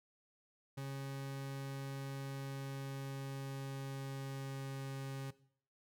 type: tone with pitch glide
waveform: 40% pulse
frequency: 136.8 to 135.62 Hz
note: C#3 to C#3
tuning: -23 to -38 cents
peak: -40 dBFS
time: 0.77-5.31 s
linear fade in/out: 10 ms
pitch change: -15 cents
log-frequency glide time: 2.33-5.06 s
effects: noise-tail reverb RT60 0.6 s tail -18 dB re dry